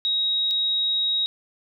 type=tone pair in turn; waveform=sine; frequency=3796 / 3796 Hz; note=A#7 / A#7; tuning=+31 / +31 cents; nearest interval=unison; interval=0 cents; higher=neither; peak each=-20 dBFS; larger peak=neither; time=0.05-0.51 / 0.51-1.26 s; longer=second; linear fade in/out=0 ms; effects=none